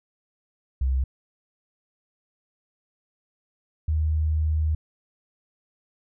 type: tone pair in turn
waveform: sine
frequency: 65.41 / 77.79 Hz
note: C2 / D#2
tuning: 0 / 0 cents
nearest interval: minor third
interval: 300 cents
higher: second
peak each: -20 dBFS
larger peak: neither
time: 0.81-1.04 / 3.88-4.75 s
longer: second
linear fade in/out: 5 ms
effects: none